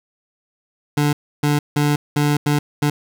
25% pulse tone bursts at uneven times, 146.83 Hz, D3, in tune, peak -11 dBFS, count 6, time 0.97-1.13 / 1.43-1.59 / 1.76-1.96 / 2.16-2.37 / 2.46-2.59 / 2.82-2.9 s, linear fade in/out 5 ms, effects none

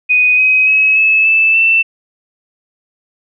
sine tone with pitch steps, 2491 / 2526 / 2561 / 2597 / 2633 / 2670 Hz, D#7 / D#7 / D#7 / E7 / E7 / E7, +1 / +26 / +49 / -26 / -3 / +22 cents, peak -7 dBFS, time 0.09-1.83 s, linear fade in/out 20 ms, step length 290 ms, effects none

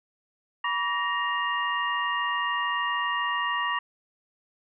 sine tone cluster, 971 / 1144 / 1868 / 2812 Hz, B5 / D6 / A#6 / F7, -30 / -46 / +3 / +11 cents, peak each -31 / -29 / -29 / -34 dBFS, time 0.64-3.79 s, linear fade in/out 5 ms, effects none

